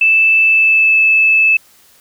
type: tone with pitch glide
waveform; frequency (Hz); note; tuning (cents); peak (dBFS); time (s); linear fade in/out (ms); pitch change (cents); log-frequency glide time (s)
sine; 2637 to 2617; E7 to E7; 0 to -13; -7; 0.01-1.57; 5; -13; 0.44-0.98
effects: white hiss -48 dBFS RMS until 2 s